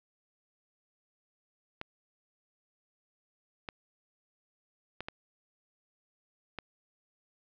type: clicks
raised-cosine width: 0.3 ms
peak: -21 dBFS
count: 5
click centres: 1.814 / 3.688 / 5.006 / 5.085 / 6.587 s
effects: low-pass 4000 Hz 12 dB/octave + 10-bit